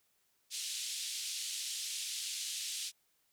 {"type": "band-pass noise", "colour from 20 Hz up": "pink", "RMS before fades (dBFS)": -40, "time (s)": [0.5, 2.92], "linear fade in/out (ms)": 50, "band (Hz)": [3100, 10000], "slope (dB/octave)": 24, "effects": ["white hiss -75 dBFS RMS until 3.32 s"]}